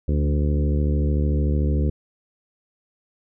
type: harmonic tone with a mistuned harmonic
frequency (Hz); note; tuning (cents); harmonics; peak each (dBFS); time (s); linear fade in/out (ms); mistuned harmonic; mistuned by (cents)
73.42; D2; 0; 1 / 2 / 3 / 4 / 5 / 6 / 7; -19 / -25 / -29 / -31 / -33 / -35 / -36; 0.08-1.9; 5; 3; +21
effects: none